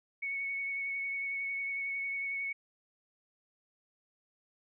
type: tone with vibrato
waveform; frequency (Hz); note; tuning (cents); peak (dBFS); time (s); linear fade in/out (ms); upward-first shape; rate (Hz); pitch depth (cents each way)
sine; 2217; C#7; 0; -33; 0.22-2.53; 10; triangle; 11; 18
effects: none